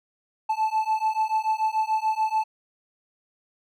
triangle beating tone pair, 870 / 876.9 Hz, A5 / A5, -20 / -6 cents, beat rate 6.9 Hz, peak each -23 dBFS, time 0.49-2.44 s, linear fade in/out 10 ms, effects none

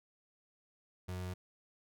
35% pulse tone, 91.2 Hz, F#2, 24 cents flat, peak -37 dBFS, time 1.08-1.34 s, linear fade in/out 10 ms, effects none

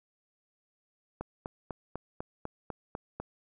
click train, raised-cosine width 1 ms, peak -22 dBFS, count 9, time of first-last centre 1.21-3.2 s, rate 4.02 Hz, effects none

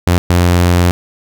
sawtooth tone bursts at uneven times, 88 Hz, F2, 14 cents sharp, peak -4 dBFS, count 2, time 0.07-0.18 / 0.3-0.91 s, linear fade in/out 0 ms, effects none

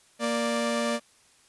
sawtooth tone pair together, 233.3 / 587.9 Hz, A#3 / D5, +2 / +2 cents, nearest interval octave + major third, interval 1600 cents, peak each -24 dBFS, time 0.19-1 s, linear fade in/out 50 ms, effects white hiss -60 dBFS RMS until 1.48 s + resampled to 24000 Hz

